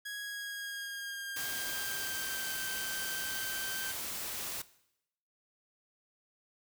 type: tone with pitch glide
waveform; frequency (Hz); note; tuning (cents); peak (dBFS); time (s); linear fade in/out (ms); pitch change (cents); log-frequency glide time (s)
sawtooth; 1658 to 1555.9; G#6 to G6; -3 to -13; -35; 0.05-3.92; 10; -110; 0.19-2.56
type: noise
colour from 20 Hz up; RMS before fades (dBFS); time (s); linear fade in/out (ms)
white; -39; 1.36-4.62; 5
effects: noise-tail reverb RT60 0.8 s tail -18 dB re dry